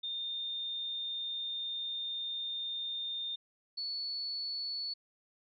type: tone pair in turn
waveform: sine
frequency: 3631 / 4429 Hz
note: A#7 / C#8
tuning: -46 / -2 cents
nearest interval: minor third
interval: 344 cents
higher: second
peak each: -35 / -35 dBFS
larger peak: neither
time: 0.03-3.36 / 3.77-4.94 s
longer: first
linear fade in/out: 10 ms
effects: none